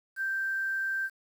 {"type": "tone with quantisation", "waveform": "sine", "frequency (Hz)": 1568, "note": "G6", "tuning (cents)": 0, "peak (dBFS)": -28, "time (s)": [0.16, 1.1], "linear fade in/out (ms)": 50, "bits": 9, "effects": []}